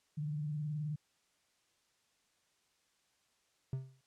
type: tone with vibrato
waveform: sine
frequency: 150 Hz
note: D3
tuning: 37 cents sharp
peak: -35 dBFS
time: 0.17-0.96 s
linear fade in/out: 10 ms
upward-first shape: sine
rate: 19 Hz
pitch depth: 67 cents each way
type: tone with exponential decay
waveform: triangle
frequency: 131.9 Hz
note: C3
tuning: 14 cents sharp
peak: -30 dBFS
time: 3.73-4.01 s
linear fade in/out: 2 ms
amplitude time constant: 59 ms
effects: white hiss -75 dBFS RMS until 4.06 s + low-pass 8000 Hz 12 dB/octave